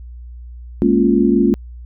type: chord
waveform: sine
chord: Bb minor seventh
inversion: third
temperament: equal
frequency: 207.7 / 233.1 / 277.2 / 349.2 Hz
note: Ab3 / Bb3 / Db4 / F4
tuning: 0 / 0 / 0 / 0 cents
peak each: -16 dBFS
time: 0.82-1.54 s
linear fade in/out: 0 ms
effects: added 60 Hz sine -31 dBFS peak until 1.85 s